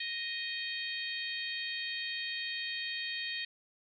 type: harmonic tone with a mistuned harmonic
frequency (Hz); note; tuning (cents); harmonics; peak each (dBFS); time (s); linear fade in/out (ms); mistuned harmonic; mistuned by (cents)
622.3; D#5; 0; 3 / 4 / 5 / 6 / 7; -40 / -41 / -42 / -43 / -43; 0-3.45; 5; 5; +36
effects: none